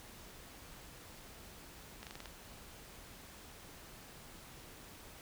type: slowing click train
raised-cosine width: 0.2 ms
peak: -29 dBFS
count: 6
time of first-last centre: 2.03-2.257 s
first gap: 38 ms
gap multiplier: 1.09
effects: pink hiss -54 dBFS RMS until 5.21 s